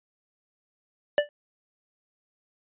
square tone with exponential decay, 587 Hz, D5, 1 cent flat, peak -15 dBFS, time 1.18-1.29 s, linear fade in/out 1 ms, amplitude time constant 23 ms, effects resampled to 8000 Hz

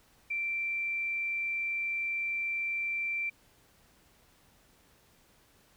sine tone, 2349 Hz, D7, in tune, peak -30 dBFS, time 0.3-3.3 s, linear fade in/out 10 ms, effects pink hiss -64 dBFS RMS until 5.76 s

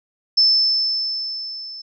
sine tone with level ramp, 5274 Hz, E8, in tune, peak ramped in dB -10 to -32 dBFS, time 0.37-1.82 s, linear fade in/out 10 ms, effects none

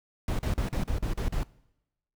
brown noise bursts, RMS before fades -28 dBFS, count 8, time 0.28-1.433 s, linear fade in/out 2 ms, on 110 ms, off 39 ms, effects noise-tail reverb RT60 0.9 s tail -22 dB re dry

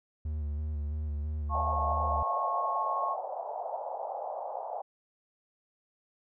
triangle tone with vibrato, 75 Hz, D2, 37 cents sharp, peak -29 dBFS, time 0.25-2.23 s, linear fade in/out 5 ms, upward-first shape square, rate 3 Hz, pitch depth 35 cents each way
sine chord, F augmented, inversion none, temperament just, 698.5 / 873.1 / 1091.3 Hz, F5 / A5 / C#6, 0 / -14 / -27 cents, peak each -36 / -36 / -30 dBFS, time 1.49-3.17 s, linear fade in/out 50 ms
pink band-pass noise, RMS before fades -37 dBFS, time 1.54-4.82 s, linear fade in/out 10 ms, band 580 to 860 Hz, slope 48 dB/octave
effects none

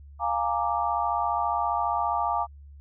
sine chord, Bb dominant seventh, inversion second, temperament equal with one note detuned, 698.5 / 830.6 / 925.4 / 1174.7 Hz, F5 / Ab5 / Bb5 / D6, 0 / 0 / -13 / 0 cents, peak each -29 dBFS, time 0.19-2.47 s, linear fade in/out 50 ms, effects added 71 Hz sine -44 dBFS peak until 2.8 s

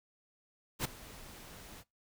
pink noise with ADSR envelope, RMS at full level -31 dBFS, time 0.79-1.84 s, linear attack 56 ms, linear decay 11 ms, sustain -20 dB, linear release 46 ms, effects noise-tail reverb RT60 0.2 s tail -21 dB re dry

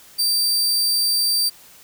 sawtooth tone, 4672 Hz, D8, 10 cents flat, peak -14 dBFS, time 0.18-1.5 s, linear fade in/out 20 ms, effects white hiss -47 dBFS RMS until 1.83 s

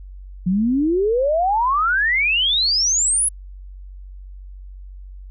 sine exponential sweep, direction up, 174.61 to 10800 Hz, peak -15 dBFS, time 0.46-3.29 s, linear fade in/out 10 ms, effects added 47 Hz sine -34 dBFS peak until 5.3 s

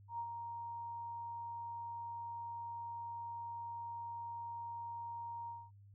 sine tone with ADSR envelope, 935 Hz, A#5, 5 cents sharp, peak -37 dBFS, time 0.08-5.71 s, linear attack 110 ms, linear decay 69 ms, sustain -5 dB, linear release 230 ms, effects added 100 Hz sine -57 dBFS peak until 5.94 s

